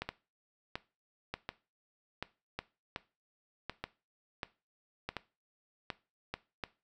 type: two click trains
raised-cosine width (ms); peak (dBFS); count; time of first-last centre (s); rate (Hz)
0.3; -20 / -20; 10 / 6; 0.02-6.638 / 0.09-6.34; 1.36 / 0.8
effects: noise-tail reverb RT60 0.3 s tail -18 dB re dry

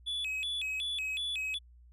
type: tone with vibrato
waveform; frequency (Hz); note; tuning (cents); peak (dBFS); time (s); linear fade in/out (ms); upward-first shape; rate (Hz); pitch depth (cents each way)
triangle; 2960; F#7; 0; -31; 0.06-1.59; 20; square; 2.7; 260
effects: added 60 Hz sine -54 dBFS peak until 1.92 s + resampled to 32000 Hz

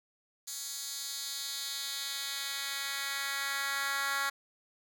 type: tone with high-pass filter sweep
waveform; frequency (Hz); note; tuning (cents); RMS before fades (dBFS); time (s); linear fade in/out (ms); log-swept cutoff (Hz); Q
10% pulse; 277.2; C#4; 0; -36; 0.47-4.3; 10; 6000 to 1400; 1.4
effects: none

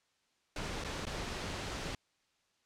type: noise with dropouts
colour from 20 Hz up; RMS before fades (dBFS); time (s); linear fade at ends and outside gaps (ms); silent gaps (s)
pink; -39; 0.56-1.95; 2; 0.839-0.846 / 1.054-1.067
effects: white hiss -75 dBFS RMS until 2.65 s + low-pass 6000 Hz 12 dB/octave

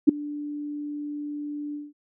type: tone with ADSR envelope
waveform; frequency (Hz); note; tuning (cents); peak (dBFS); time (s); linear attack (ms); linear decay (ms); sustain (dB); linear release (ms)
sine; 293.7; D4; 0; -7; 0.07-1.93; 20; 6; -23; 190
effects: none

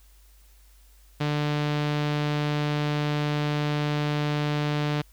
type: tone with low-pass filter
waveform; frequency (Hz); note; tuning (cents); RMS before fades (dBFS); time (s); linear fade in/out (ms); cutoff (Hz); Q
sawtooth; 148.2; D3; +16; -26; 1.2-5.02; 10; 3800; 1.4
effects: added 50 Hz sine -52 dBFS peak until 5.12 s + white hiss -61 dBFS RMS until 5.12 s

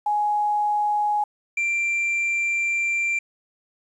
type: tone pair in turn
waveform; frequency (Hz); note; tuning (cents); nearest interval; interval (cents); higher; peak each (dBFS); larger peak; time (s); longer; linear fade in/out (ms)
sine / triangle; 835 / 2362; G#5 / D7; +9 / +9; octave + tritone; 1800; second; -19; neither; 0.06-1.24 / 1.57-3.19; second; 5
effects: resampled to 24000 Hz + 9-bit

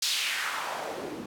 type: noise with band-pass filter sweep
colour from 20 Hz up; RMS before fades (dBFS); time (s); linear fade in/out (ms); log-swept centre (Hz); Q
white; -32; 0.02-1.26; 5; 4600 to 230; 1.8
effects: none

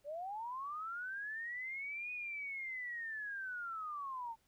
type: linear two-way sweep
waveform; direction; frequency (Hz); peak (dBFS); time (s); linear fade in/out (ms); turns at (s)
sine; up then down; 554.4 to 2489 to 887; -40; 0.04-4.36; 50; 2.12
effects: pink hiss -75 dBFS RMS until 4.47 s

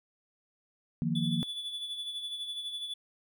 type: chord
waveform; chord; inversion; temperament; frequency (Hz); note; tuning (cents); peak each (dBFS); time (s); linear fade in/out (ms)
sine; Eb suspended second; none; equal; 155.56 / 174.61 / 233.1; Eb3 / F3 / Bb3; 0 / 0 / 0; -32; 1.02-1.43; 0
type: tone with tremolo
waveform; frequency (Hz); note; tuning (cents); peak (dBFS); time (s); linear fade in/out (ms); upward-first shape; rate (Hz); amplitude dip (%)
triangle; 3448; A7; -36; -32; 1.15-2.94; 5; sine; 12; 50
effects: none

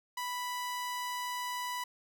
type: tone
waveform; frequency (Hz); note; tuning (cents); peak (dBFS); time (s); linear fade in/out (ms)
sawtooth; 987.8; B5; 0; -31; 0.17-1.84; 5
effects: none

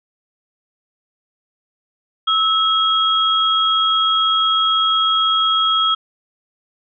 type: tone pair together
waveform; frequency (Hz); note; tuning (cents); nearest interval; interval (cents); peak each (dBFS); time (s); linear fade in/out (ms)
sine; 1302 / 3284; E6 / G#7; -22 / -20; octave + major third; 1602; -16; 2.27-5.95; 10
effects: none

